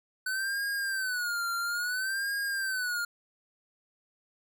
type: tone with vibrato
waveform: square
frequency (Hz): 1500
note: F#6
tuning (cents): +23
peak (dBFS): -30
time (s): 0.26-3.05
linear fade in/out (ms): 5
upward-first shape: sine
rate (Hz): 0.59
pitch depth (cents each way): 140
effects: none